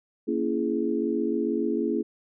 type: chord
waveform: sine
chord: A# half-diminished seventh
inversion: none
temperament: just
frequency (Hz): 233.1 / 279.7 / 335.6 / 419.5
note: A#3 / C#4 / E4 / G#4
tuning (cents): 0 / +16 / +31 / +17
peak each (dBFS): -29 / -30 / -28 / -29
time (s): 0.27-2.03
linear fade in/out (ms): 20
effects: none